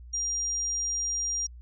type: tone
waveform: sine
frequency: 5700 Hz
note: F8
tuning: 34 cents sharp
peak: -27 dBFS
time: 0.13-1.47 s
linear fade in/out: 10 ms
effects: added 60 Hz sine -43 dBFS peak until 1.61 s